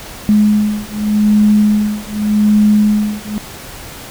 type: beating tone pair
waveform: sine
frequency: 210 / 210.85 Hz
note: G#3 / G#3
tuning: +19 / +26 cents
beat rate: 0.85 Hz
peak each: -12 dBFS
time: 0.29-3.38 s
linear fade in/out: 0 ms
effects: pink hiss -31 dBFS RMS until 4.1 s